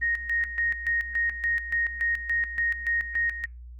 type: tone with tremolo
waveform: sine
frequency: 1864.7 Hz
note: A#6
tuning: in tune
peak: -22 dBFS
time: 0.01-3.46 s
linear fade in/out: 20 ms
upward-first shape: square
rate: 3.5 Hz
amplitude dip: 70%
effects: added 60 Hz sine -40 dBFS peak until 3.79 s + Opus 24 kbps